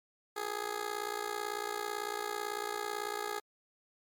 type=tone with amplitude modulation; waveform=15% pulse; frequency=416.3 Hz; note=G#4; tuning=4 cents sharp; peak=-25 dBFS; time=0.36-3.4 s; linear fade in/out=10 ms; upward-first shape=sine; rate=58 Hz; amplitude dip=85%; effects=MP3 96 kbps